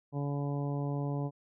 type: harmonic tone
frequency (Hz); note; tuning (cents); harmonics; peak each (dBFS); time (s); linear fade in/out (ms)
142.5; C#3; +48; 1 / 2 / 3 / 4 / 5 / 6 / 7; -32 / -38 / -42 / -44 / -46 / -48 / -49; 0.12-1.31; 50
effects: none